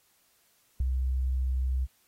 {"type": "tone with ADSR envelope", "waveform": "sine", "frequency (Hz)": 64.4, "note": "C2", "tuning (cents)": -27, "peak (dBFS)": -22, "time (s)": [0.8, 1.87], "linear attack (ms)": 4, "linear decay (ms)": 19, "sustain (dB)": -3, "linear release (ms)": 34, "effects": ["white hiss -67 dBFS RMS until 2.07 s", "AAC 48 kbps"]}